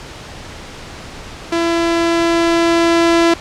sawtooth tone with level ramp, 336.1 Hz, E4, 34 cents sharp, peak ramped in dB -10 to -5 dBFS, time 1.52-3.34 s, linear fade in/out 5 ms, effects pink hiss -32 dBFS RMS until 3.4 s + low-pass 6000 Hz 12 dB/octave

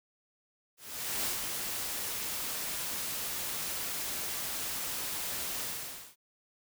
white noise with ADSR envelope, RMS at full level -32 dBFS, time 0.77-6.16 s, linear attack 480 ms, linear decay 130 ms, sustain -4 dB, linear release 530 ms, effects none

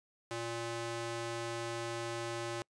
square tone with high-pass filter, 116.54 Hz, A#2, in tune, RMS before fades -39 dBFS, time 0.31-2.62 s, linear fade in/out 0 ms, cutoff 300 Hz, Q 0.71, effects noise-tail reverb RT60 0.1 s tail -26 dB re dry + resampled to 22050 Hz

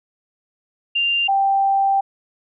sine tone pair in turn, 2789 / 784.9 Hz, F7 / G5, -3 / +2 cents, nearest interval octave + minor seventh, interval 2195 cents, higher first, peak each -16 / -14 dBFS, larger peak second, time 0.95-1.28 / 1.28-2.01 s, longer second, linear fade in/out 10 ms, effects none

